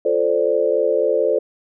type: chord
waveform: sine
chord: D minor seventh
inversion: first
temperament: equal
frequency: 349.2 / 440 / 523.3 / 587.3 Hz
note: F4 / A4 / C5 / D5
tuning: 0 / 0 / 0 / 0 cents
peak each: -25 / -19 / -19 / -21 dBFS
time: 0.05-1.39 s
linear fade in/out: 5 ms
effects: none